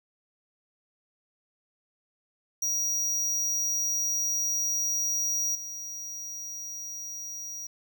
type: tone with level steps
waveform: square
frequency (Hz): 5750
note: F8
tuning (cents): +50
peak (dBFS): -26 / -36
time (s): 2.62-7.67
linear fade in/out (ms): 5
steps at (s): 5.55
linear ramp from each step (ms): 2
effects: 10-bit